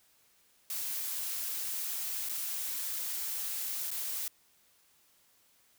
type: noise with dropouts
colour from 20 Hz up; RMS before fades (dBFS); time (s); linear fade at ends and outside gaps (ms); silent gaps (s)
blue; -36; 0.7-4.28; 1; 2.288-2.295 / 3.905-3.914
effects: white hiss -67 dBFS RMS until 5.78 s